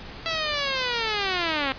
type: linear sweep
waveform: 5% pulse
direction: down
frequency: 665 to 261.1 Hz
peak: -12 dBFS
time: 0.26-1.72 s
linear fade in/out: 0 ms
effects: pink hiss -40 dBFS RMS until 1.78 s + resampled to 11025 Hz

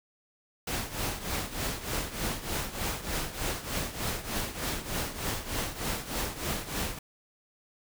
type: noise with tremolo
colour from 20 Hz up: pink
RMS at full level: -30 dBFS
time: 0.67-6.99 s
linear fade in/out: 5 ms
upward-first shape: triangle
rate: 3.3 Hz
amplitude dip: 80%
effects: none

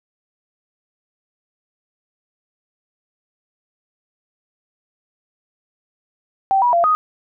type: tone with pitch steps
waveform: sine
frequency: 776 / 970 / 686 / 1247 Hz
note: G5 / B5 / F5 / D#6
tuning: -18 / -31 / -31 / +3 cents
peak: -12 dBFS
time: 6.51-6.95 s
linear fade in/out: 0 ms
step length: 110 ms
effects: none

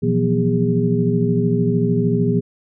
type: tone cluster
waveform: sine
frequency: 119.6 / 166 / 179.2 / 242.1 / 406.8 Hz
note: A#2 / E3 / F3 / B3 / G#4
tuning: +45 / +12 / +45 / -34 / -36 cents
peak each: -21 dBFS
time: 0.02-2.41 s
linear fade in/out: 20 ms
effects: none

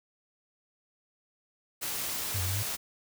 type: noise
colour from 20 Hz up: white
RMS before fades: -34 dBFS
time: 1.81-2.77 s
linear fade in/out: 20 ms
type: exponential two-way sweep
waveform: sine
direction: down then up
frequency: 108 to 87.31 to 108 Hz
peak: -30 dBFS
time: 2.34-2.63 s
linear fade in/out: 10 ms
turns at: 2.42 s
effects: none

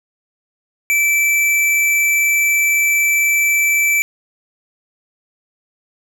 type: tone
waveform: square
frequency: 2323 Hz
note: D7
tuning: 20 cents flat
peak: -13 dBFS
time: 0.9-4.02 s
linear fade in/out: 0 ms
effects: none

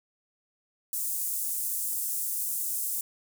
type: high-pass noise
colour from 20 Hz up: pink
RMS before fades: -31 dBFS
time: 0.93-3.01 s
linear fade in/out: 2 ms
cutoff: 8500 Hz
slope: 24 dB/octave
effects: none

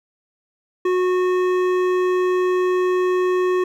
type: tone with hard clipping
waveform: sine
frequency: 365.5 Hz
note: F#4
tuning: 21 cents flat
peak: -18 dBFS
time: 0.85-3.64 s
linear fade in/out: 5 ms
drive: 12 dB
effects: none

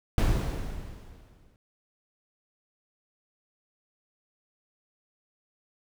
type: noise with exponential decay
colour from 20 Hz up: brown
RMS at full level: -21 dBFS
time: 0.18-1.56 s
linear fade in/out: 1 ms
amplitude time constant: 300 ms
effects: none

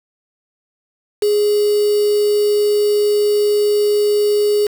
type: tone with quantisation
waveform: sine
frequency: 415.3 Hz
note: G#4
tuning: in tune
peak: -12 dBFS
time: 1.22-4.67 s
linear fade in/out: 5 ms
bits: 4
effects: none

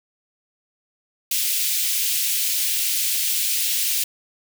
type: high-pass noise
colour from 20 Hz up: white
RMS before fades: -22 dBFS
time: 1.31-4.04 s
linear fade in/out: 5 ms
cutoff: 2400 Hz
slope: 24 dB/octave
effects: none

